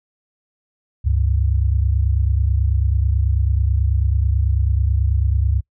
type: tone pair together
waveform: sine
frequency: 68.83 / 98 Hz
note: C#2 / G2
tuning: -12 / 0 cents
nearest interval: tritone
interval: 612 cents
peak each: -16 / -19 dBFS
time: 1.04-5.61 s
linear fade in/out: 20 ms
effects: noise-tail reverb RT60 0.1 s tail -24 dB re dry